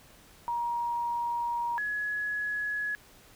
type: tone pair in turn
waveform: sine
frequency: 947 / 1687.4 Hz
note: A#5 / G#6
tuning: +27 / +27 cents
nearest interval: minor seventh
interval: 1000 cents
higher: second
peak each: -28 / -29 dBFS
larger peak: first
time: 0.48-1.78 / 1.78-2.95 s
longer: first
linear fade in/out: 0 ms
effects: pink hiss -56 dBFS RMS until 3.35 s